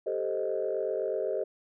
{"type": "chord", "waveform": "sine", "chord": "A half-diminished seventh", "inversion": "third", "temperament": "equal", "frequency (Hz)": [392, 440, 523.3, 622.3], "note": ["G4", "A4", "C5", "Eb5"], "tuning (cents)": [0, 0, 0, 0], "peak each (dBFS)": -33, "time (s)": [0.06, 1.44], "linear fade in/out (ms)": 10, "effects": ["tanh soft clip ceiling -19 dBFS"]}